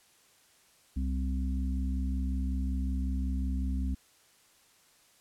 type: harmonic tone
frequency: 65.41 Hz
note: C2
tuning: in tune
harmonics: 1 / 3 / 4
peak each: -29 / -38 / -38 dBFS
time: 0.96-3.95 s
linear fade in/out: 10 ms
effects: white hiss -63 dBFS RMS until 5.2 s + low-pass 11000 Hz 12 dB/octave